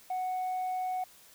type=tone; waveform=sine; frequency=740 Hz; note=F#5; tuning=in tune; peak=-28 dBFS; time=0.1-1.04 s; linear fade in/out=5 ms; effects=tanh soft clip ceiling -29 dBFS + white hiss -57 dBFS RMS until 1.34 s